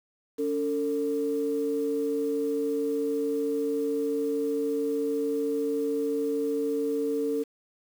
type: tone pair together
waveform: sine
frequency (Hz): 283.5 / 450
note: C#4 / A4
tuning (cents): +39 / +39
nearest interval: minor sixth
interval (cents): 800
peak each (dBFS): -29 / -26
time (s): 0.38-7.44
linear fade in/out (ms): 20
effects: tanh soft clip ceiling -17 dBFS + 8-bit